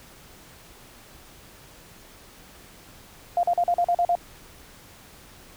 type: tone bursts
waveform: sine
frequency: 698.5 Hz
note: F5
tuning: in tune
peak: -18 dBFS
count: 8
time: 3.37-4.153 s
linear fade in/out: 2 ms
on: 62 ms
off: 41 ms
effects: pink hiss -49 dBFS RMS until 5.56 s